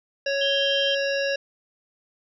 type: harmonic tone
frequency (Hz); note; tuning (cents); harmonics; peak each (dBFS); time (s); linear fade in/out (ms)
554.4; C#5; 0; 1 / 3 / 5 / 7 / 9 / 10; -24 / -29 / -31 / -38 / -39 / -35; 0.26-1.36; 5
type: tone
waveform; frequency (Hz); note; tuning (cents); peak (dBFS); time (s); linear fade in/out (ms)
sine; 3156; G7; +11; -23; 0.41-0.95; 5
effects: none